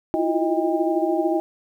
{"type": "tone cluster", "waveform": "sine", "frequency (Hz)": [323.7, 341.6, 354.9, 629, 801], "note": ["E4", "F4", "F4", "D#5", "G5"], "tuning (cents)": [-31, -38, 28, 19, 37], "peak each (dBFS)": [-24, -24, -27, -25, -27], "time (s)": [0.14, 1.4], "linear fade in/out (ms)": 0, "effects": ["9-bit"]}